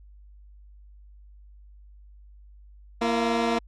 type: tone pair together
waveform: 15% pulse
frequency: 233.1 / 338 Hz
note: A#3 / E4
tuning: 0 / +43 cents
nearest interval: tritone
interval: 643 cents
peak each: -17 / -22 dBFS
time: 3.01-3.59 s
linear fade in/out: 10 ms
effects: added 50 Hz sine -47 dBFS peak until 3.67 s + low-pass 5000 Hz 12 dB/octave